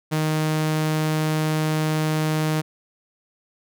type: tone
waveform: sawtooth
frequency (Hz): 155.56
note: D#3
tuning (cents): 0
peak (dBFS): -16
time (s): 0.11-2.62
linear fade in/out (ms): 20
effects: none